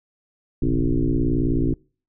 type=tone with frequency modulation; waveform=sine; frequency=138.59 Hz; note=C#3; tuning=in tune; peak=-17 dBFS; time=0.62-1.74 s; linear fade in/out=5 ms; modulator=58.8 Hz; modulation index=3.7; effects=noise-tail reverb RT60 0.4 s tail -26 dB re dry